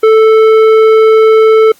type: tone with tanh clipping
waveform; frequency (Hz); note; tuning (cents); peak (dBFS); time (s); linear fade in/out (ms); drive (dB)
sine; 440; A4; 0; -4; 0.03-1.72; 5; 11
effects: white hiss -46 dBFS RMS until 1.79 s + AAC 64 kbps